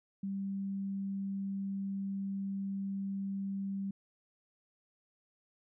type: tone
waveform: sine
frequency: 196 Hz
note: G3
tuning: in tune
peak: -34 dBFS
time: 0.23-3.91 s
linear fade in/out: 5 ms
effects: none